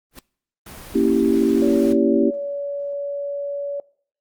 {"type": "noise with exponential growth", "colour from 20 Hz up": "pink", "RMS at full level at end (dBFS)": -31, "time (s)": [0.11, 0.19], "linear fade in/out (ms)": 2, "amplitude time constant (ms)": 16}
{"type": "noise", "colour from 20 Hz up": "pink", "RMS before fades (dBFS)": -38, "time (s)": [0.66, 1.93], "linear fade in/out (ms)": 5}
{"type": "chord", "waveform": "sine", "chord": "A# diminished seventh", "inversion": "none", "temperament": "equal", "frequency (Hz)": [233.1, 277.2, 329.6, 392], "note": ["A#3", "C#4", "E4", "G4"], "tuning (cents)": [0, 0, 0, 0], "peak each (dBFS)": -20, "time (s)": [0.94, 2.31], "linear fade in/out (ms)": 20}
{"type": "tone", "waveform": "sine", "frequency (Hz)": 568, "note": "C#5", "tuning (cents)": 42, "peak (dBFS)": -24, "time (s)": [1.62, 3.8], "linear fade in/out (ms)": 2}
{"effects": ["noise-tail reverb RT60 0.6 s tail -23 dB re dry", "Opus 24 kbps"]}